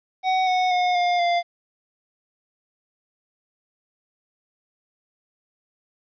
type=tone with pitch steps; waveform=square; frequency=750 / 735.8 / 721.9 / 708.3 / 694.9 Hz; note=F#5 / F#5 / F#5 / F5 / F5; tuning=+23 / -10 / -43 / +24 / -9 cents; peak=-19 dBFS; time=0.23-1.43 s; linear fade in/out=50 ms; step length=240 ms; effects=resampled to 11025 Hz + 10-bit